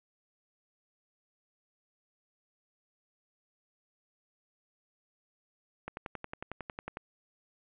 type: click train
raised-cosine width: 0.5 ms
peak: -23 dBFS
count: 13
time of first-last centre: 5.88-6.971 s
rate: 11 Hz
effects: resampled to 8000 Hz + 10-bit